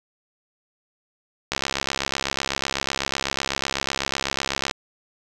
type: click train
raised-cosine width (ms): 0.2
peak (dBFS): -5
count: 218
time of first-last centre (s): 1.52-4.711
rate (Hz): 68
effects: none